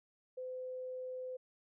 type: tone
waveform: sine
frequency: 510 Hz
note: C5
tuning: 44 cents flat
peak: -40 dBFS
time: 0.37-1.37 s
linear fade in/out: 10 ms
effects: none